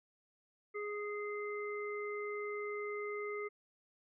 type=harmonic tone; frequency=415.3 Hz; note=G#4; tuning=in tune; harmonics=1 / 3 / 5; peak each=-39 / -46 / -45 dBFS; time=0.74-3.49 s; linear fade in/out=20 ms; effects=none